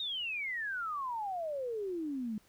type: exponential sweep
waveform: sine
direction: down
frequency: 3771 to 206.5 Hz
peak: -34 dBFS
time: 0-2.38 s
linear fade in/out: 2 ms
effects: pink hiss -66 dBFS RMS until 2.48 s